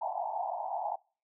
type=band-pass noise; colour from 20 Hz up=pink; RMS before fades=-35 dBFS; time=0.01-0.96 s; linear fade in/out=5 ms; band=660 to 930 Hz; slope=96 dB/octave; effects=noise-tail reverb RT60 0.4 s tail -26 dB re dry